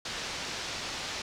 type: low-pass noise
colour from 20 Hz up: white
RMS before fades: -37 dBFS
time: 0.05-1.22 s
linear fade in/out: 5 ms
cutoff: 5700 Hz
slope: 24 dB/octave
effects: none